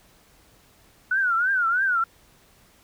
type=tone with vibrato; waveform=sine; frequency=1461 Hz; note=F#6; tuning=22 cents flat; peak=-19 dBFS; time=1.11-2.04 s; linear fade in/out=5 ms; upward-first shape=triangle; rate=3.1 Hz; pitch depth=180 cents each way; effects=pink hiss -57 dBFS RMS until 2.83 s